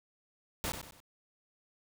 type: noise with echo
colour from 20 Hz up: pink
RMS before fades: -35 dBFS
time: 0.64-0.72 s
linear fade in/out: 0 ms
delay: 94 ms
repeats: 3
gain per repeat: -8 dB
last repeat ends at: 1.002 s
effects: none